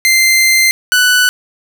sawtooth tone pair in turn, 2083 / 1488.3 Hz, C7 / F#6, -8 / +10 cents, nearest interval tritone, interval 582 cents, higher first, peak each -4 dBFS, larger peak neither, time 0.05-0.71 / 0.92-1.29 s, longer first, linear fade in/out 0 ms, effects none

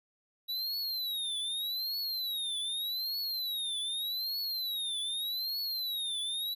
square tone with vibrato, 3904 Hz, B7, 21 cents flat, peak -33 dBFS, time 0.48-6.55 s, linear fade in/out 20 ms, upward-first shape triangle, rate 0.83 Hz, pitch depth 220 cents each way, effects none

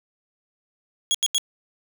25% pulse tone bursts, 3322 Hz, G#7, in tune, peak -15 dBFS, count 3, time 1.11-1.381 s, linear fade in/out 0 ms, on 35 ms, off 83 ms, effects none

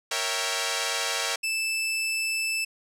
5% pulse chord, A# diminished seventh, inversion none, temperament equal with one note detuned, 466.2 / 556.6 / 659.3 / 784 Hz, A#4 / C#5 / E5 / G5, 0 / +7 / 0 / 0 cents, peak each -20 dBFS, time 0.11-1.36 s, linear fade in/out 5 ms
sawtooth tone, 2637 Hz, E7, in tune, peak -22 dBFS, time 1.43-2.65 s, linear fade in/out 10 ms
effects low-pass 12000 Hz 12 dB/octave

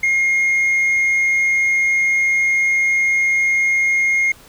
sine tone with tanh clipping, 2138 Hz, C7, 37 cents sharp, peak -14 dBFS, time 0.03-4.32 s, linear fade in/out 5 ms, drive 2 dB, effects pink hiss -45 dBFS RMS until 4.48 s

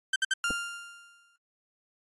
30% pulse tone bursts, 1554 Hz, G6, 16 cents flat, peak -21 dBFS, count 3, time 0.13-0.338 s, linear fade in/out 5 ms, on 30 ms, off 59 ms
30% pulse tone with exponential decay, 1396.9 Hz, F6, in tune, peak -23 dBFS, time 0.44-1.36 s, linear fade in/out 1 ms, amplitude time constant 200 ms
clicks, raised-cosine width 2 ms, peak -23 dBFS, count 2, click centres 0.505 / 0.509 s
effects AAC 32 kbps

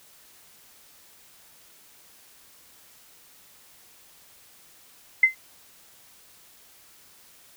sine tone with exponential decay, 2066 Hz, C7, 22 cents flat, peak -9 dBFS, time 5.23-5.35 s, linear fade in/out 5 ms, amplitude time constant 25 ms, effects white hiss -54 dBFS RMS until 7.56 s

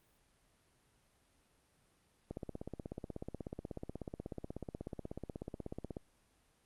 click train, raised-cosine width 2 ms, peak -28 dBFS, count 61, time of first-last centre 2.31-5.969 s, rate 16.4 Hz, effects pink hiss -72 dBFS RMS until 6.65 s + Opus 32 kbps

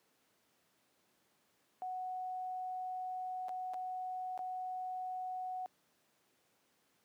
sine tone with dropouts, 740 Hz, F#5, in tune, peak -38 dBFS, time 1.82-5.66 s, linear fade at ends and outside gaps 0 ms, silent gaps 3.484-3.492 / 3.736-3.742 / 4.377-4.391 s, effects pink hiss -74 dBFS RMS until 7.04 s + high-pass 200 Hz 12 dB/octave

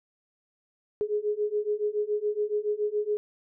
sine beating tone pair, 415.3 / 422.4 Hz, G#4 / G#4, 0 / +29 cents, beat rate 7.1 Hz, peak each -29 / -28 dBFS, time 1.01-3.17 s, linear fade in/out 0 ms, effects none

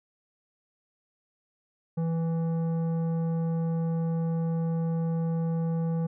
sine tone with tanh clipping, 164.81 Hz, E3, in tune, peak -27 dBFS, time 1.97-6.07 s, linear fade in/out 10 ms, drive 11 dB, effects none

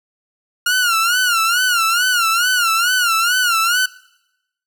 sawtooth tone with vibrato, 1411 Hz, F6, 17 cents sharp, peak -10 dBFS, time 0.66-3.86 s, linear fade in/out 5 ms, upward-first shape sine, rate 2.3 Hz, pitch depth 120 cents each way, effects noise-tail reverb RT60 0.9 s tail -22 dB re dry

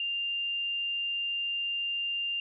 sine tone, 2794 Hz, F7, in tune, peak -29 dBFS, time 0-2.4 s, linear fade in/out 2 ms, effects none

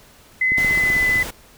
sine tone with pitch glide, 2034 to 2008 Hz, C7 to B6, -50 to +28 cents, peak -15 dBFS, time 0.41-1.23 s, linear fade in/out 5 ms, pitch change -22 cents, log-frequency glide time 0.65-0.98 s
click train, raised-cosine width 3 ms, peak -17 dBFS, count 11, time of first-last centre 0.52-1.157 s, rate 15.7 Hz
pink noise, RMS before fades -30 dBFS, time 0.57-1.31 s, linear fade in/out 10 ms
effects pink hiss -49 dBFS RMS until 1.57 s

